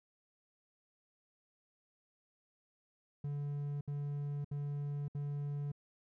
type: tone bursts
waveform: triangle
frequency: 144.1 Hz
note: D3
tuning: 33 cents flat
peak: -34 dBFS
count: 4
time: 3.24-5.718 s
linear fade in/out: 5 ms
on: 570 ms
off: 66 ms
effects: none